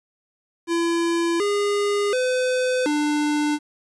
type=tone with pitch steps; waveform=square; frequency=337.7 / 408.4 / 507 / 297.5 Hz; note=E4 / G#4 / B4 / D4; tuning=+42 / -29 / +45 / +22 cents; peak=-20 dBFS; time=0.67-3.59 s; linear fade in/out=50 ms; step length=730 ms; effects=resampled to 22050 Hz + 9-bit